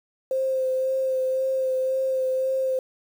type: tone with vibrato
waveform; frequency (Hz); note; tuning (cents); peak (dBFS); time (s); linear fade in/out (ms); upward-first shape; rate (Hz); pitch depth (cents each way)
sine; 523.3; C5; 0; -21; 0.31-2.79; 2; sine; 1.9; 17
effects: 8-bit